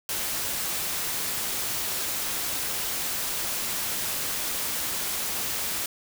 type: noise with amplitude modulation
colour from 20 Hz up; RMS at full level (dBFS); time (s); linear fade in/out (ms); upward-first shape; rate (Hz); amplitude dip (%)
white; -28; 0.09-5.86; 2; sine; 243; 30
effects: none